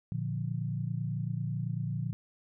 sine chord, Bb major, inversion none, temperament equal, 116.54 / 146.83 / 174.61 Hz, Bb2 / D3 / F3, 0 / 0 / 0 cents, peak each -34 / -35 / -37 dBFS, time 0.12-2.13 s, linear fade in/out 0 ms, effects none

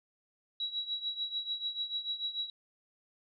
sine tone with tremolo, 3887 Hz, B7, 28 cents flat, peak -30 dBFS, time 0.6-2.5 s, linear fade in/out 2 ms, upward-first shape triangle, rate 6.8 Hz, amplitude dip 85%, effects none

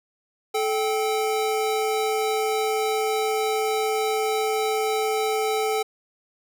square tone pair together, 433.6 / 779.8 Hz, A4 / G5, -25 / -9 cents, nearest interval minor seventh, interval 1016 cents, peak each -24 / -27 dBFS, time 0.54-5.83 s, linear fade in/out 10 ms, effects none

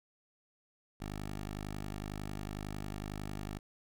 10% pulse tone, 51 Hz, G#1, 31 cents flat, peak -31 dBFS, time 1-3.59 s, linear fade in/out 10 ms, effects none

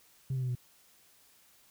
sine tone with pitch steps, 132.7 / 129.67 / 126.71 / 123.81 Hz, C3 / C3 / B2 / B2, +25 / -15 / +45 / +5 cents, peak -28 dBFS, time 0.3-0.552 s, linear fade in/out 5 ms, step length 63 ms, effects tanh soft clip ceiling -28 dBFS + white hiss -63 dBFS RMS until 1.7 s

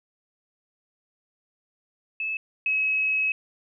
sine tone pair in turn, 2604 / 2564 Hz, E7 / E7, -22 / -49 cents, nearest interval unison, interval 27 cents, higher first, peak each -26 / -21 dBFS, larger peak second, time 2.2-2.37 / 2.66-3.32 s, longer second, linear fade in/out 2 ms, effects none

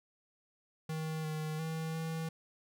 square tone with pitch steps, 158.1 / 155.5 / 160.6 / 161.8 Hz, D#3 / D#3 / E3 / E3, +28 / -1 / -45 / -32 cents, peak -36 dBFS, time 0.89-2.29 s, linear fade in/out 5 ms, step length 350 ms, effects none

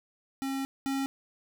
square tone pair in turn, 270 / 271.7 Hz, C#4 / C#4, -45 / -35 cents, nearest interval unison, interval 10 cents, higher second, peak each -31 / -29 dBFS, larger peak second, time 0.42-0.65 / 0.86-1.06 s, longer first, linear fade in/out 0 ms, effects none

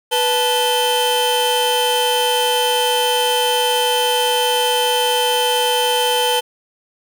45% pulse tone cluster, 491.2 / 873 / 3105 Hz, B4 / A5 / G7, -9 / -14 / -17 cents, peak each -19 dBFS, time 0.11-6.41 s, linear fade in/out 20 ms, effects none

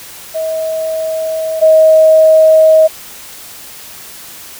sine tone pair in turn, 639 / 633.1 Hz, D#5 / D#5, +46 / +30 cents, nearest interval unison, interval 16 cents, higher first, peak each -14 / -3 dBFS, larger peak second, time 0.34-1.61 / 1.61-2.88 s, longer neither, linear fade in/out 20 ms, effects white hiss -32 dBFS RMS until 4.59 s

